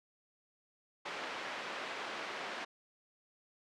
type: band-pass noise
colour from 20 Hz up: white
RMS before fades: -42 dBFS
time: 1.05-2.65 s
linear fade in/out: 10 ms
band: 320 to 2200 Hz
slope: 12 dB/octave
effects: low-pass 7000 Hz 12 dB/octave